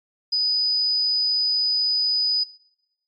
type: tone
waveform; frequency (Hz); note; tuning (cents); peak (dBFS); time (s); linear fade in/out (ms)
sine; 4978; D#8; 0; -18; 0.32-2.44; 10
effects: noise-tail reverb RT60 1.0 s tail -23 dB re dry + MP3 48 kbps